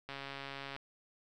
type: click train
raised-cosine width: 0.3 ms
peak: -27 dBFS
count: 94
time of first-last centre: 0.09-0.764 s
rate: 138 Hz
effects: none